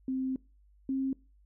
sine tone pair in turn, 261.6 / 267.1 Hz, C4 / C4, 0 / +36 cents, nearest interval unison, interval 36 cents, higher second, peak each -29 / -28 dBFS, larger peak second, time 0.08-0.36 / 0.89-1.13 s, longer first, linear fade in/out 2 ms, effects noise-tail reverb RT60 0.3 s tail -23 dB re dry + added 50 Hz sine -59 dBFS peak until 1.45 s

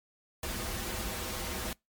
pink noise with comb filter, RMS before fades -36 dBFS, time 0.43-1.73 s, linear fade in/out 2 ms, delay 7 ms, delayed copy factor -0.75, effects noise-tail reverb RT60 0.2 s tail -26 dB re dry + MP3 96 kbps

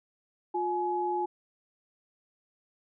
sine tone pair together, 355.1 / 844.6 Hz, F4 / G#5, +29 / +29 cents, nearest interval octave + minor third, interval 1500 cents, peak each -31 / -29 dBFS, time 0.54-1.26 s, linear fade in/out 10 ms, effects none

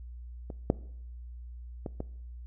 clicks, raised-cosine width 2 ms, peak -26 / -9 / -21 / -21 dBFS, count 4, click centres 0.502 / 0.701 / 1.862 / 2.004 s, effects noise-tail reverb RT60 0.7 s tail -21 dB re dry + added 60 Hz sine -41 dBFS peak until 2.46 s

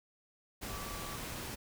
sine tone in noise, 1154 Hz, D6, 31 cents flat, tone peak -47 dBFS, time 0.68-1.17 s, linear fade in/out 20 ms, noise pink, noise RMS -42 dBFS, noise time 0.61-1.56 s, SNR -8 dB, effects none

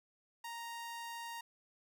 sawtooth tone, 932.3 Hz, A#5, in tune, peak -39 dBFS, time 0.44-1.41 s, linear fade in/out 5 ms, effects none

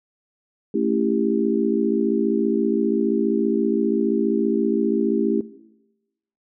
sine chord, A dominant seventh, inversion none, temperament just, 220 / 275 / 330 / 396 Hz, A3 / C#4 / E4 / G4, 0 / -14 / +2 / +18 cents, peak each -24 dBFS, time 0.74-5.41 s, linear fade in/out 5 ms, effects noise-tail reverb RT60 1.0 s tail -18 dB re dry

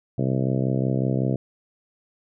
harmonic tone, 65.41 Hz, C2, in tune, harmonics 2 / 3 / 4 / 5 / 6 / 7 / 8 / 9 / 10, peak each -23 / -27 / -29 / -31 / -33 / -34 / -35 / -36 / -37 dBFS, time 0.18-1.36 s, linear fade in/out 5 ms, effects none

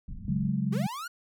pink low-pass noise, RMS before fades -39 dBFS, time 0.08-0.5 s, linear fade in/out 5 ms, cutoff 220 Hz, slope 48 dB/octave
sine chord, C# suspended fourth, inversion none, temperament equal, 138.59 / 185 / 207.7 Hz, C#3 / F#3 / G#3, 0 / 0 / 0 cents, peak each -30 dBFS, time 0.28-0.87 s, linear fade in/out 5 ms
45% pulse linear sweep, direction up, 349.2 to 1480 Hz, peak -35 dBFS, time 0.72-1.08 s, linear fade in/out 10 ms
effects none

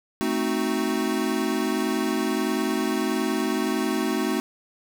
square chord, A diminished seventh, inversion none, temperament equal, 220 / 261.6 / 311.1 / 370 Hz, A3 / C4 / Eb4 / Gb4, 0 / 0 / 0 / 0 cents, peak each -29 dBFS, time 0.21-4.4 s, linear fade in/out 0 ms, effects none

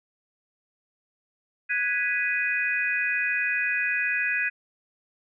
sine chord, G# minor seventh, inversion third, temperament equal, 1480 / 1661.2 / 1975.5 / 2489 Hz, F#6 / G#6 / B6 / D#7, 0 / 0 / 0 / 0 cents, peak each -33 / -27 / -30 / -27 dBFS, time 1.69-4.5 s, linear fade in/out 20 ms, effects none

